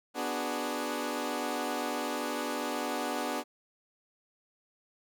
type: chord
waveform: 15% pulse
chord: G# half-diminished seventh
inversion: first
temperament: equal with one note detuned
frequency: 246.9 / 294.5 / 370 / 415.3 Hz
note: B3 / D4 / F#4 / G#4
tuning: 0 / +5 / 0 / 0 cents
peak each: -30 / -29 / -34 / -33 dBFS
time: 0.14-3.44 s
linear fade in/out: 50 ms
effects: none